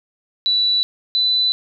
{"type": "tone pair in turn", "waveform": "sine", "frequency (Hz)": [3952, 3993], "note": ["B7", "B7"], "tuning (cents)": [0, 18], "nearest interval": "unison", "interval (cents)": 18, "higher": "second", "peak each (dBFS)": -14, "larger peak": "neither", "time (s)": [[0.46, 0.83], [1.15, 1.52]], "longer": "neither", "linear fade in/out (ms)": 0, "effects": []}